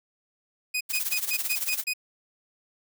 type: tone bursts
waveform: sawtooth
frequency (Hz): 2494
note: D#7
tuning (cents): +3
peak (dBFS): -22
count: 7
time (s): 0.74-1.936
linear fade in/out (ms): 10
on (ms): 68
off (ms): 120
type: noise with tremolo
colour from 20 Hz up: blue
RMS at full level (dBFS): -27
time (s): 0.89-1.84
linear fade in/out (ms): 20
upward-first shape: sine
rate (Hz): 18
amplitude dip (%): 75
effects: none